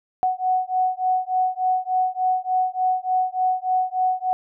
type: beating tone pair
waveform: sine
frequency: 740 / 743.4 Hz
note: F#5 / F#5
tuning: 0 / +8 cents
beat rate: 3.4 Hz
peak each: -22 dBFS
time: 0.23-4.33 s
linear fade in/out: 0 ms
effects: none